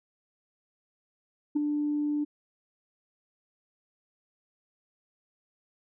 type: tone with ADSR envelope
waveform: sine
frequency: 295.4 Hz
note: D4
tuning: 10 cents sharp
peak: -19 dBFS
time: 1.55-2.25 s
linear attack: 16 ms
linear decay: 11 ms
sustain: -6 dB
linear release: 18 ms
effects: tanh soft clip ceiling -20 dBFS